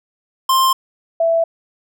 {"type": "tone pair in turn", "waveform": ["square", "sine"], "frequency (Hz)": [1052, 662.7], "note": ["C6", "E5"], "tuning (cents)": [9, 9], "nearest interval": "minor sixth", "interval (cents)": 800, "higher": "first", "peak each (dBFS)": -12, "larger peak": "neither", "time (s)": [[0.49, 0.73], [1.2, 1.44]], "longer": "neither", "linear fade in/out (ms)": 5, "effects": []}